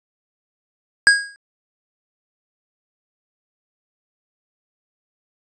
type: tone with exponential decay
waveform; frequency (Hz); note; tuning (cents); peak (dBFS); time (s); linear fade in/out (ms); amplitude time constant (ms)
square; 1638; G#6; -24; -6; 1.07-1.36; 0; 61
effects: resampled to 22050 Hz